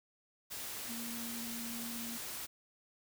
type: tone in noise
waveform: sine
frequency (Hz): 233.1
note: A#3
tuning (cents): 0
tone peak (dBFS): -43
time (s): 0.88-2.18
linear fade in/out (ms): 20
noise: white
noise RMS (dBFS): -43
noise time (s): 0.5-2.47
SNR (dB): -3
effects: none